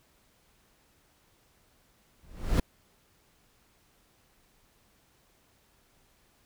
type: noise with exponential growth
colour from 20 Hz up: brown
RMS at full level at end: -18 dBFS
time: 2.23-2.6 s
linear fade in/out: 5 ms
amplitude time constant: 79 ms
effects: pink hiss -66 dBFS RMS until 6.45 s